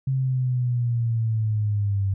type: linear sweep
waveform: sine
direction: down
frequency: 134.1 to 96.4 Hz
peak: -20 dBFS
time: 0.07-2.14 s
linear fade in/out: 5 ms
effects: none